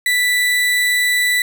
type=tone; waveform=35% pulse; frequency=1975.5 Hz; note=B6; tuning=in tune; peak=-12 dBFS; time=0.06-1.42 s; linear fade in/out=2 ms; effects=none